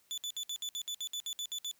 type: tone bursts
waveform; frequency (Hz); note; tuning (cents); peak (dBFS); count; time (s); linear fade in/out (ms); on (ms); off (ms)
30% pulse; 3482; A7; -19; -33; 13; 0.11-1.713; 0; 67; 61
effects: white hiss -69 dBFS RMS until 1.79 s